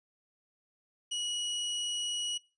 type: tone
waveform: sawtooth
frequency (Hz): 2916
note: F#7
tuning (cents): -26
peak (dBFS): -29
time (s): 1.11-2.38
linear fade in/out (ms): 10
effects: noise-tail reverb RT60 0.3 s tail -22 dB re dry + resampled to 22050 Hz